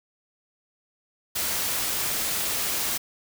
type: noise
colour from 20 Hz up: white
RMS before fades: -27 dBFS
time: 1.35-2.98 s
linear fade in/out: 10 ms
effects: none

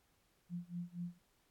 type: tone with tremolo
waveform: sine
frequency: 174.61 Hz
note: F3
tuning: in tune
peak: -38 dBFS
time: 0.49-1.19 s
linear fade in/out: 50 ms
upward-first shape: sine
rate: 4.2 Hz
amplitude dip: 95%
effects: pink hiss -75 dBFS RMS until 1.5 s + AAC 64 kbps

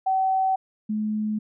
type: tone pair in turn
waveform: sine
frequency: 762 / 213.8 Hz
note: G5 / A3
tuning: -49 / -49 cents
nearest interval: octave + minor seventh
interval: 2200 cents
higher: first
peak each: -19 / -23 dBFS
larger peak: first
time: 0.06-0.56 / 0.89-1.39 s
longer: neither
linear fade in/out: 10 ms
effects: none

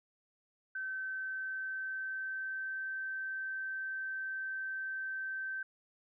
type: tone with pitch glide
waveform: sine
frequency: 1538 to 1550.5 Hz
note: G6 to G6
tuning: -33 to -19 cents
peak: -36 dBFS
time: 0.75-5.63 s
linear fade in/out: 5 ms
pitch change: +14 cents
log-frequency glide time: 1.04-2.88 s
effects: none

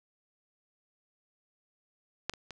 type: clicks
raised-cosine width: 0.2 ms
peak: -13 / -27 / -25 dBFS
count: 3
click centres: 2.296 / 2.337 / 2.507 s
effects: none

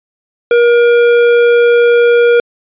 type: tone with tanh clipping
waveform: triangle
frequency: 475.4 Hz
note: A#4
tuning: 34 cents sharp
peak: -7 dBFS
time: 0.51-2.4 s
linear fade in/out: 2 ms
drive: 18 dB
effects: resampled to 8000 Hz

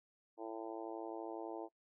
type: harmonic tone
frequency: 111.9 Hz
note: A2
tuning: 30 cents sharp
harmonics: 3 / 4 / 5 / 6 / 7 / 8 / 9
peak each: -46 / -48 / -51 / -50 / -51 / -52 / -61 dBFS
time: 0.37-1.69 s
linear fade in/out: 50 ms
effects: noise-tail reverb RT60 0.1 s tail -21 dB re dry

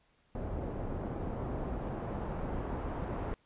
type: noise with low-pass filter sweep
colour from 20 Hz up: pink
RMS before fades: -37 dBFS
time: 0.35-3.34 s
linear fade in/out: 0 ms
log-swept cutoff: 620 to 980 Hz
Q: 0.84
effects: pink hiss -70 dBFS RMS until 3.45 s + resampled to 8000 Hz

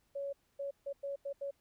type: tone bursts at uneven times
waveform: sine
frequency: 559 Hz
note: C#5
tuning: 14 cents sharp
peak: -36 dBFS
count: 6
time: 0.15-0.33 / 0.59-0.71 / 0.86-0.93 / 1.03-1.16 / 1.25-1.33 / 1.41-1.51 s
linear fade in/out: 10 ms
effects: pink hiss -75 dBFS RMS until 1.6 s

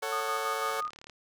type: chord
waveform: 20% pulse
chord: F# minor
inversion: first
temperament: just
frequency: 444 / 555 / 740 Hz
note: A4 / C#5 / F#5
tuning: +16 / +2 / 0 cents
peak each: -30 / -31 / -33 dBFS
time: 0.02-0.81 s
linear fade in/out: 10 ms
type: tone with tremolo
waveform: sine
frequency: 1230 Hz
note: D#6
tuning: 20 cents flat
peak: -30 dBFS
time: 0.12-0.9 s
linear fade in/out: 5 ms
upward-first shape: square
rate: 6 Hz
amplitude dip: 55%
type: click train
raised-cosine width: 0.2 ms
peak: -30 dBFS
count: 17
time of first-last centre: 0.66-1.097 s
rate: 36.6 Hz
effects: none

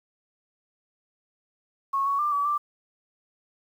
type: tone with pitch steps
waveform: sine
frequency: 1097 / 1117 / 1189 / 1144 / 1178 Hz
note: C#6 / C#6 / D6 / D6 / D6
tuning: -18 / +13 / +21 / -46 / +5 cents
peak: -22 dBFS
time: 1.93-2.58 s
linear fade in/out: 10 ms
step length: 130 ms
effects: 9-bit

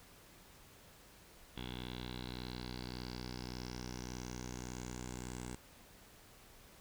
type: tone with low-pass filter sweep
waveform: 10% pulse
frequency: 61.74 Hz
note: B1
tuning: in tune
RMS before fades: -45 dBFS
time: 1.56-5.56 s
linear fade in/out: 10 ms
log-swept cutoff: 3400 to 8100 Hz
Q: 6.1
effects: pink hiss -60 dBFS RMS until 6.8 s

